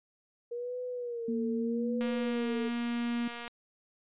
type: tone with vibrato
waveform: sine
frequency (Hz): 472.4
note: A#4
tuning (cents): +23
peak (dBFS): -34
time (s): 0.51-2.69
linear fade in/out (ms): 10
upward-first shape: sine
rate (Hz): 0.79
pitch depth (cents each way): 95
type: tone with pitch glide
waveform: sine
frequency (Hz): 233.1 to 237.7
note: A#3 to A#3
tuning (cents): 0 to +34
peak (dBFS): -30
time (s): 1.28-3.28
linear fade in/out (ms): 5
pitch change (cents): +34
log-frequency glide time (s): 1.99-2.39
type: click train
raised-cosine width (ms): 0.3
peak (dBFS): -26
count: 349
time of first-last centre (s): 2.01-3.478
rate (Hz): 237
effects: resampled to 8000 Hz